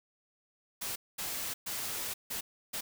white noise bursts at uneven times, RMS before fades -37 dBFS, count 5, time 0.81-0.96 / 1.18-1.54 / 1.66-2.14 / 2.3-2.41 / 2.73-2.81 s, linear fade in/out 10 ms, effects none

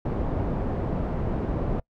pink low-pass noise, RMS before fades -27 dBFS, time 0.05-1.8 s, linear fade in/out 5 ms, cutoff 640 Hz, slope 12 dB/octave, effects noise-tail reverb RT60 0.1 s tail -25 dB re dry

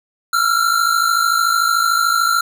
square tone pair together, 1341.5 / 1395 Hz, E6 / F6, +30 / -2 cents, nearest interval minor second, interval 68 cents, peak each -17 dBFS, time 0.33-2.41 s, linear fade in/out 5 ms, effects none

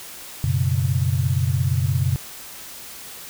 sine chord, F# suspended fourth, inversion none, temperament equal with one note detuned, 92.5 / 121.49 / 138.59 Hz, F#2 / B2 / C#3, 0 / -28 / 0 cents, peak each -22 dBFS, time 0.44-2.16 s, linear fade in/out 0 ms, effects white hiss -38 dBFS RMS until 3.29 s

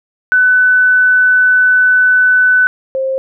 sine tone pair in turn, 1500 / 530.3 Hz, F#6 / C5, +23 / +23 cents, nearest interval octave + tritone, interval 1800 cents, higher first, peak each -6 / -13 dBFS, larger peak first, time 0.32-2.67 / 2.95-3.18 s, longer first, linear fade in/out 0 ms, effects none

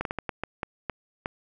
slowing click train, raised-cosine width 0.5 ms, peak -14 dBFS, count 9, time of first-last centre 0.01-1.259 s, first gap 42 ms, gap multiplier 1.36, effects none

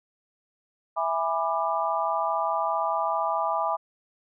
sine chord, E dominant seventh, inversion none, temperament just, 659.3 / 824.1 / 988.9 / 1186.7 Hz, E5 / G#5 / B5 / D6, 0 / -14 / +2 / +18 cents, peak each -29 / -29 / -29 / -29 dBFS, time 0.96-3.77 s, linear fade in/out 20 ms, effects none

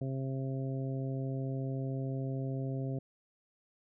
harmonic tone, 133.5 Hz, C3, 35 cents sharp, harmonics 1 / 2 / 3 / 4 / 5, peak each -34 / -40 / -44 / -46 / -48 dBFS, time 0.01-2.99 s, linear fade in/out 5 ms, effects none

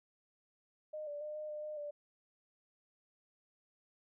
sine tone with pitch steps, 613 / 584 / 604 / 610 / 602 / 608 / 587 Hz, D#5 / D5 / D5 / D#5 / D5 / D#5 / D5, -26 / -10 / +48 / -34 / +43 / -40 / -1 cents, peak -40 dBFS, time 0.93-1.91 s, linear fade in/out 10 ms, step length 140 ms, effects none

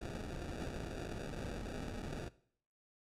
pink noise with sample-and-hold, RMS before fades -43 dBFS, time 0.01-2.29 s, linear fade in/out 10 ms, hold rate 1050 Hz, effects noise-tail reverb RT60 0.6 s tail -19 dB re dry + low-pass 9000 Hz 12 dB/octave

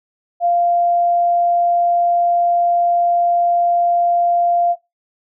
sine tone, 695 Hz, F5, 9 cents flat, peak -12 dBFS, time 0.4-4.76 s, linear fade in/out 50 ms, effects noise-tail reverb RT60 0.2 s tail -18 dB re dry

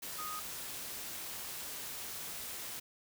sine tone in noise, 1244.5 Hz, D#6, in tune, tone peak -40 dBFS, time 0.18-0.4 s, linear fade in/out 10 ms, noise white, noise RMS -43 dBFS, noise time 0.02-2.8 s, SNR 0 dB, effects none

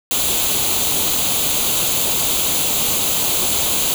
white noise with comb filter, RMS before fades -18 dBFS, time 0.11-3.94 s, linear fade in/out 0 ms, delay 0.28 ms, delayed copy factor +0.65, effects none

